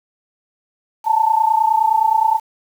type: tone pair together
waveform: sine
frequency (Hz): 870 / 899.6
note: A5 / A5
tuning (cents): -20 / +38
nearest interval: minor second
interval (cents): 58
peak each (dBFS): -15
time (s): 1.04-2.4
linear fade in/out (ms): 50
effects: 7-bit